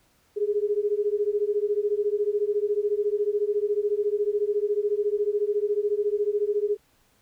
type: beating tone pair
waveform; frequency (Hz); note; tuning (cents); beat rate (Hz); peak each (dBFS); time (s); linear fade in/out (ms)
sine; 407.2 / 421.2; G#4 / G#4; -34 / +24; 14; -25; 0.36-6.77; 20
effects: pink hiss -64 dBFS RMS until 7.21 s